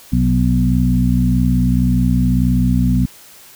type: harmonic tone with a mistuned harmonic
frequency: 61.74 Hz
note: B1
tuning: in tune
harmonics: 1 / 2 / 3 / 4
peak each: -17 / -17 / -17 / -17 dBFS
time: 0.12-3.06 s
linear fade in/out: 10 ms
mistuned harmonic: 2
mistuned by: +42 cents
effects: white hiss -42 dBFS RMS until 3.55 s